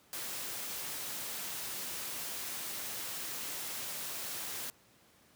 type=noise; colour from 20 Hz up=white; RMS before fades=-40 dBFS; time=0.13-4.7 s; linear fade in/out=0 ms; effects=pink hiss -64 dBFS RMS until 5.35 s + high-pass 100 Hz 12 dB/octave